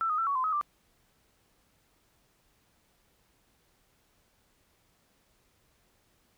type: tone with pitch steps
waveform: sine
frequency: 1332 / 1244 / 1337 / 1122 / 1030 / 1272 / 1180 Hz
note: E6 / D#6 / E6 / C#6 / C6 / D#6 / D6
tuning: +18 / -1 / +24 / +21 / -28 / +38 / +8 cents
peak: -26 dBFS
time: 0.01-0.612 s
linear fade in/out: 0 ms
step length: 86 ms
effects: pink hiss -69 dBFS RMS until 6.37 s